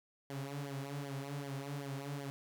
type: tone with flanger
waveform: sawtooth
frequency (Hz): 139.9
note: C#3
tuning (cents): +16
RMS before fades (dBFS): -42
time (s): 0.3-2.3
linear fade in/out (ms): 0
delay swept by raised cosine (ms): 0.76 to 6.56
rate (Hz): 2.6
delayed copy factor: -0.8
effects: none